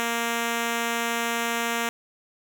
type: tone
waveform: 5% pulse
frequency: 233.1 Hz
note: A#3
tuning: in tune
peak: -13 dBFS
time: 0-1.89 s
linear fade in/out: 0 ms
effects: none